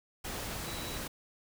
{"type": "tone in noise", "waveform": "sine", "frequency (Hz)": 3920, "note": "B7", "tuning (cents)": -14, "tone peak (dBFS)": -46, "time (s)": [0.66, 0.98], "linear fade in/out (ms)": 10, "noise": "pink", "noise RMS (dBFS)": -39, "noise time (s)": [0.24, 1.08], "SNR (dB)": -10, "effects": []}